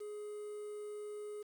triangle tone with quantisation, 418.5 Hz, G#4, 13 cents sharp, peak -40 dBFS, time 0-1.43 s, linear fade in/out 10 ms, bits 10, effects none

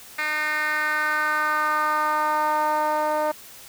10% pulse tone with band-pass filter sweep, 304.6 Hz, D#4, 37 cents flat, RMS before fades -23 dBFS, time 0.18-3.32 s, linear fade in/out 10 ms, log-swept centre 2200 to 700 Hz, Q 2.7, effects white hiss -44 dBFS RMS until 3.68 s

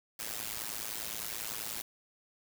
white noise with amplitude modulation, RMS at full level -35 dBFS, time 0.19-1.82 s, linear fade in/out 5 ms, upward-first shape sine, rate 110 Hz, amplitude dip 95%, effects none

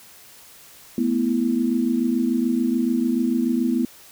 sine chord, A suspended second, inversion none, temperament equal, 220 / 246.9 / 329.6 Hz, A3 / B3 / E4, 0 / 0 / 0 cents, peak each -25 / -20 / -25 dBFS, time 0.98-3.85 s, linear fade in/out 2 ms, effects white hiss -47 dBFS RMS until 4.11 s

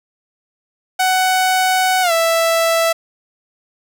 sawtooth tone with pitch glide, 746 to 660.8 Hz, F#5 to E5, +14 to +4 cents, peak -9 dBFS, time 0.99-2.93 s, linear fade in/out 10 ms, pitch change -210 cents, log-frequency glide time 2.02-2.12 s, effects none

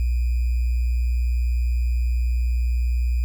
sine tone with sample-and-hold, 60.3 Hz, B1, 41 cents flat, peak -18 dBFS, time 0-3.24 s, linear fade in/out 0 ms, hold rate 2450 Hz, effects none

